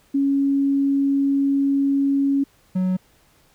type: tone pair in turn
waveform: sine / triangle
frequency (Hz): 277.2 / 185.01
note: C#4 / F#3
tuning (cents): 0 / 0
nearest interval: perfect fifth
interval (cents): 700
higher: first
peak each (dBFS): -16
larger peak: neither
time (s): 0.14-2.44 / 2.75-2.97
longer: first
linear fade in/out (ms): 10
effects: pink hiss -58 dBFS RMS until 3.54 s